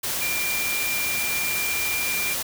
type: tone in noise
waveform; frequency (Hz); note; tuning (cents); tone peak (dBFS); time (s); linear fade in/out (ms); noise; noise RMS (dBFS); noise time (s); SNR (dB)
sine; 2383; D7; +25; -26; 0.21-2.34; 10; white; -27; 0.03-2.43; -2
effects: none